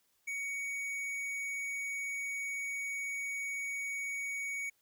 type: tone with tanh clipping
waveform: sine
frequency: 2241 Hz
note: C#7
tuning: 18 cents sharp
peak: -37 dBFS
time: 0.27-4.7 s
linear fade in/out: 10 ms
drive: 12 dB
effects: white hiss -74 dBFS RMS until 4.81 s